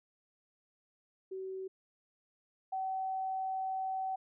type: tone pair in turn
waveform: sine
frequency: 379.5 / 761.2 Hz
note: F#4 / F#5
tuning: +44 / +49 cents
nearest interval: octave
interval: 1205 cents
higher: second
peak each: -38 / -33 dBFS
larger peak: second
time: 1.31-1.68 / 2.72-4.16 s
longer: second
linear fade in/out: 10 ms
effects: none